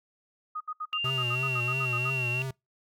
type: tone bursts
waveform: sine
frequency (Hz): 1244.5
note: D#6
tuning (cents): 0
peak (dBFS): -31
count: 13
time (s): 0.55-2.106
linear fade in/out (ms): 10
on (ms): 56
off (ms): 69
type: tone with pitch glide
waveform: sine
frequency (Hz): 2794 to 2743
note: F7 to F7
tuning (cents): 0 to -32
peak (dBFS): -28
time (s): 0.93-2.42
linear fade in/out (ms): 0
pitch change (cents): -32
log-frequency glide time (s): 1.25-1.38
type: tone with vibrato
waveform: square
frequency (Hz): 126.8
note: B2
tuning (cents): +46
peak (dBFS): -32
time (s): 1.04-2.51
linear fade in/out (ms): 5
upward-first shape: triangle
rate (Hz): 3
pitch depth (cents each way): 100
effects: noise-tail reverb RT60 0.2 s tail -25 dB re dry